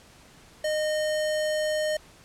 square tone, 614 Hz, D#5, 23 cents flat, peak -25 dBFS, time 0.64-1.97 s, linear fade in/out 5 ms, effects pink hiss -53 dBFS RMS until 2.24 s + low-pass 10000 Hz 12 dB/octave

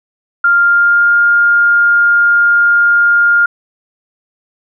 sine tone with pitch glide, 1396.9 to 1409.9 Hz, F6 to F6, 0 to +16 cents, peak -6 dBFS, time 0.44-3.46 s, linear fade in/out 5 ms, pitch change +16 cents, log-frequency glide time 0.56-1.16 s, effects none

